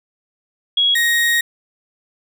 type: tone pair in turn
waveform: sine / 35% pulse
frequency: 3322 / 1875.8 Hz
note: G#7 / A#6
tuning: 0 / +10 cents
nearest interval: minor seventh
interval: 990 cents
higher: first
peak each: -12 dBFS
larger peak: neither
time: 0.77-0.95 / 0.95-1.41 s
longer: second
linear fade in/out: 5 ms
effects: none